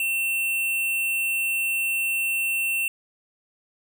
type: tone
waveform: square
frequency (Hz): 2700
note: E7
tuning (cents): +41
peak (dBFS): -23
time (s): 0-2.88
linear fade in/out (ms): 2
effects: none